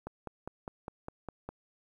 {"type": "click train", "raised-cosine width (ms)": 1, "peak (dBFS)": -25, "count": 8, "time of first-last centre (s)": [0.07, 1.49], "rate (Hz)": 4.93, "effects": ["10-bit"]}